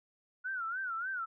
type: tone with vibrato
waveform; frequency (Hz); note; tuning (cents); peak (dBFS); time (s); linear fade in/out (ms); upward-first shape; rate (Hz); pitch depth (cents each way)
sine; 1439; F#6; -49; -34; 0.44-1.26; 20; sine; 3.4; 150
effects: none